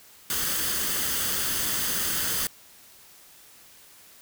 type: noise with comb filter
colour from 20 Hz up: white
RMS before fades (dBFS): -27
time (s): 0.3-2.47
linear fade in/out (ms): 2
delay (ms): 0.63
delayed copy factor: +0.5
effects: white hiss -52 dBFS RMS until 4.21 s